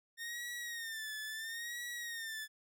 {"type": "tone with vibrato", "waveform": "sawtooth", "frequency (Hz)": 1827, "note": "A#6", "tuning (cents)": -35, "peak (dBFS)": -37, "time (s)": [0.17, 2.48], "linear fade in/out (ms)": 50, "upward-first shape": "sine", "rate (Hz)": 0.74, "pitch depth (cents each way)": 93, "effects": []}